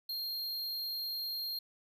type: tone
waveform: square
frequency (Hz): 4215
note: C8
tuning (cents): +12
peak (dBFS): -36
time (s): 0.09-1.59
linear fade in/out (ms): 5
effects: none